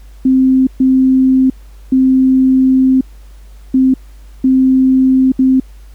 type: tone bursts at uneven times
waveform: sine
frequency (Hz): 261.6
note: C4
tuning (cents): 0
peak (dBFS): -6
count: 6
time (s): 0.25-0.67 / 0.8-1.5 / 1.92-3.01 / 3.74-3.94 / 4.44-5.32 / 5.39-5.6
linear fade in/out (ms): 5
effects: added 50 Hz sine -33 dBFS peak until 5.94 s + pink hiss -50 dBFS RMS until 5.94 s